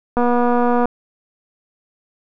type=click train; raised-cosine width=1 ms; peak=-5 dBFS; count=167; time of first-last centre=0.17-0.856 s; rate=242 Hz; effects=none